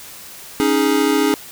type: chord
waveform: square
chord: C# suspended second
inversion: none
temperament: equal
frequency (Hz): 277.2 / 311.1 / 415.3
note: C#4 / D#4 / G#4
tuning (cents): 0 / 0 / 0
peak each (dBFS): -19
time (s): 0.6-1.34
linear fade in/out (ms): 0
effects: white hiss -37 dBFS RMS until 1.51 s